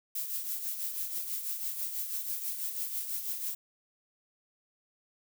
violet noise with tremolo, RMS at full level -33 dBFS, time 0.15-3.55 s, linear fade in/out 5 ms, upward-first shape triangle, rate 6.1 Hz, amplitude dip 60%, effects none

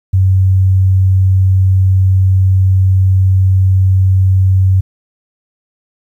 sine tone, 94.6 Hz, F#2, 39 cents sharp, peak -6 dBFS, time 0.13-4.81 s, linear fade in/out 10 ms, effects 8-bit

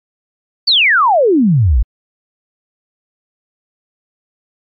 sine exponential sweep, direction down, 4699 to 48.63 Hz, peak -7 dBFS, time 0.67-1.83 s, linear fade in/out 10 ms, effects MP3 32 kbps

